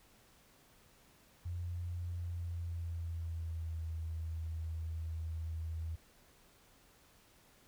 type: tone with pitch glide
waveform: sine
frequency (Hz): 87.31 to 80.99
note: F2 to E2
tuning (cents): 0 to -30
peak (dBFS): -37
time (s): 1.45-5.96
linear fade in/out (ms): 10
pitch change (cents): -130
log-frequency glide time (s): 2.1-3.81
effects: pink hiss -65 dBFS RMS until 7.67 s